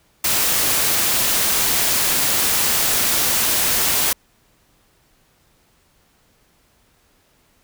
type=noise; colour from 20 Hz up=white; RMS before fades=-18 dBFS; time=0.24-4.13 s; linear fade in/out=5 ms; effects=pink hiss -59 dBFS RMS until 7.63 s